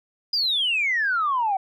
sine exponential sweep, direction down, 4978 to 747 Hz, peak -19 dBFS, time 0.33-1.57 s, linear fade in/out 5 ms, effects tanh soft clip ceiling -15 dBFS

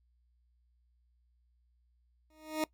20% pulse tone with exponential growth, 311.1 Hz, D#4, in tune, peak -23 dBFS, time 2.3-2.64 s, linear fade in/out 2 ms, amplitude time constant 73 ms, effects noise-tail reverb RT60 0.1 s tail -21 dB re dry + added 60 Hz sine -68 dBFS peak until 2.73 s

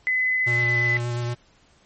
sine tone with pitch glide, 2021 to 2009 Hz, B6 to B6, +39 to +29 cents, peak -19 dBFS, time 0.07-0.97 s, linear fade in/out 0 ms, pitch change -10 cents, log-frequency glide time 0.61-0.67 s
square tone with vibrato, 120 Hz, B2, 49 cents flat, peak -25 dBFS, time 0.46-1.35 s, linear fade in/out 20 ms, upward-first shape square, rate 8.5 Hz, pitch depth 12 cents each way
effects pink hiss -58 dBFS RMS until 1.85 s + MP3 32 kbps

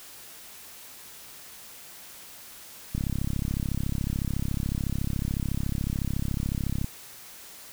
click train, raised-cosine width 5 ms, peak -16 dBFS, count 133, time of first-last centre 2.95-6.844 s, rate 33.9 Hz, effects white hiss -46 dBFS RMS until 7.72 s

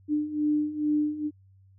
sine beating tone pair, 297.9 / 300.2 Hz, D4 / D4, +25 / +38 cents, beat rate 2.3 Hz, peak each -29 / -25 dBFS, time 0.08-1.31 s, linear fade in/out 50 ms, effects added 96 Hz sine -54 dBFS peak until 1.78 s

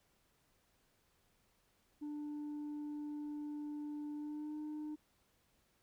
sine tone with pitch glide, 296.1 to 303 Hz, D4 to D#4, +14 to -46 cents, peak -38 dBFS, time 2.01-4.96 s, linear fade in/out 20 ms, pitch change +40 cents, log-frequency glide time 4.15-4.56 s, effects tanh soft clip ceiling -40 dBFS + pink hiss -75 dBFS RMS until 5.82 s

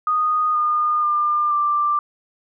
sine tone with pitch steps, 1237 / 1217.9 / 1199 / 1180.5 Hz, D#6 / D#6 / D6 / D6, -10 / -37 / +36 / +9 cents, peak -16 dBFS, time 0.07-1.99 s, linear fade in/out 2 ms, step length 480 ms, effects none

